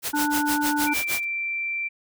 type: noise with tremolo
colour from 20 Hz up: white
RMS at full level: -26 dBFS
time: 0.02-1.25 s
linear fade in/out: 50 ms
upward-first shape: sine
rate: 6.5 Hz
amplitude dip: 100%
type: harmonic tone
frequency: 294.8 Hz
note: D4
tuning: 7 cents sharp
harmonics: 1 / 3 / 5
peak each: -24 / -26 / -28 dBFS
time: 0.13-0.94 s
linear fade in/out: 10 ms
type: tone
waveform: sine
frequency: 2349 Hz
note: D7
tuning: in tune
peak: -25 dBFS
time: 0.86-1.89 s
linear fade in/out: 20 ms
effects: none